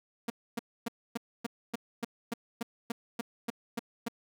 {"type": "tone bursts", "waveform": "sawtooth", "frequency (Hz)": 233.1, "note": "A#3", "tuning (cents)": 0, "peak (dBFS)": -27, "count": 14, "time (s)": [0.28, 4.084], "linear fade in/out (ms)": 5, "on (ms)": 21, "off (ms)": 270, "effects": []}